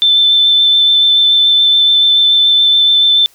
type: tone with vibrato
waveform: sine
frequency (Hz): 3536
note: A7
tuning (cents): +8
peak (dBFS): -6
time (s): 0.02-3.26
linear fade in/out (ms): 0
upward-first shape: sine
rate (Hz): 7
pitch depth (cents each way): 10
effects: white hiss -48 dBFS RMS until 3.34 s